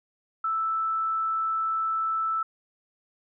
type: tone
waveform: sine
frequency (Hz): 1318.5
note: E6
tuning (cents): 0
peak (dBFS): -24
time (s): 0.44-2.43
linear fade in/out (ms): 5
effects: none